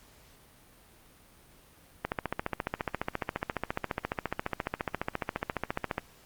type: click train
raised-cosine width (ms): 0.5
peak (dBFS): -14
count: 58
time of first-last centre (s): 2.05-5.981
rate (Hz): 14.5
effects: pink hiss -58 dBFS RMS until 6.25 s + Opus 48 kbps